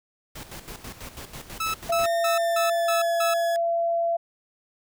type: noise with tremolo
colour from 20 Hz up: pink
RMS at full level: -38 dBFS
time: 0.35-2.07 s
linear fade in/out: 10 ms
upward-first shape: square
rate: 6.1 Hz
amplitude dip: 65%
type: tone bursts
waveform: sawtooth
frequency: 1307 Hz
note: E6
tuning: 15 cents flat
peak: -21 dBFS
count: 6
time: 1.6-3.34 s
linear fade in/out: 5 ms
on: 140 ms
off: 180 ms
type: tone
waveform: sine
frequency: 677 Hz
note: E5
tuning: 46 cents sharp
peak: -21 dBFS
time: 1.89-4.17 s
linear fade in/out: 10 ms
type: tone with pitch glide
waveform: sawtooth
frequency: 1822 to 1690.2 Hz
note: A#6 to G#6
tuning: -40 to +30 cents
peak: -29 dBFS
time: 2.04-3.56 s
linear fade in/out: 0 ms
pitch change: -130 cents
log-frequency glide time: 2.23-3.16 s
effects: none